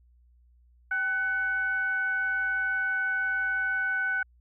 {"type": "tone with frequency modulation", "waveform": "sine", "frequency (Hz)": 1501, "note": "F#6", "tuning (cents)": 24, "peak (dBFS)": -25, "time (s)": [0.91, 4.23], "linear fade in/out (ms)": 5, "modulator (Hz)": 720, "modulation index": 0.35, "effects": ["added 60 Hz sine -57 dBFS peak until 4.4 s"]}